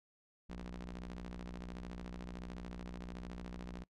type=ring-modulated tone; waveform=sawtooth; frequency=61.4 Hz; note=B1; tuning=9 cents flat; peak=-37 dBFS; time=0.49-3.84 s; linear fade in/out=10 ms; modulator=116 Hz; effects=noise-tail reverb RT60 0.1 s tail -23 dB re dry + low-pass 6000 Hz 12 dB/octave